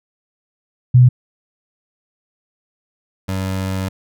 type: tone pair in turn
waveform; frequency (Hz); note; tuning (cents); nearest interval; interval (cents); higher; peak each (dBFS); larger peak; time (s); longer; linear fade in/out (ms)
sine / 25% pulse; 124.9 / 94.94; B2 / F#2; +20 / +45; perfect fourth; 475; first; -5 / -16; first; 0.94-1.09 / 3.28-3.89; second; 10
effects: none